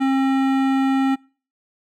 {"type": "tone with hard clipping", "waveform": "sine", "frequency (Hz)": 268.3, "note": "C4", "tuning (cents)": 44, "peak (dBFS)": -18, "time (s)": [0, 1.16], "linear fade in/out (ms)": 20, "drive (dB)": 16, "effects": ["noise-tail reverb RT60 0.4 s tail -25 dB re dry"]}